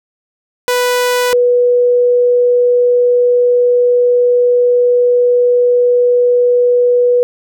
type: tone pair in turn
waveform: sawtooth / sine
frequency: 493.9 / 489.1 Hz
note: B4 / B4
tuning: 0 / -17 cents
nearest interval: unison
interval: 17 cents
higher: first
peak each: -7 dBFS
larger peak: neither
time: 0.68-1.33 / 1.33-7.23 s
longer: second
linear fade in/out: 0 ms
effects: none